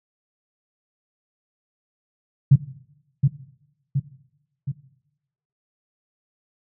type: tone with echo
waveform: sine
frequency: 138.59 Hz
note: C#3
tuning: in tune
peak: -7 dBFS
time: 2.51-2.56 s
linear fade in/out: 10 ms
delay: 720 ms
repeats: 3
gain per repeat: -5 dB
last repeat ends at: 4.72 s
effects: noise-tail reverb RT60 0.9 s tail -18 dB re dry